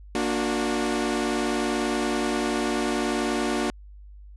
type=chord; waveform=sawtooth; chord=Bb augmented; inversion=none; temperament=equal with one note detuned; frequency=233.1 / 293.7 / 364.7 Hz; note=Bb3 / D4 / F#4; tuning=0 / 0 / -25 cents; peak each=-24 dBFS; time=0.15-3.7 s; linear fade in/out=0 ms; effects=added 50 Hz sine -42 dBFS peak until 4.36 s + resampled to 24000 Hz